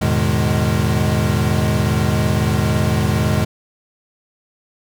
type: tone cluster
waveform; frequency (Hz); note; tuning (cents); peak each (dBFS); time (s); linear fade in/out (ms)
square; 83 / 107 / 124.8 / 152.7 / 208.6; E2 / A2 / B2 / D#3 / G#3; +12 / -48 / +19 / -32 / +8; -22; 0.01-3.45; 10
effects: none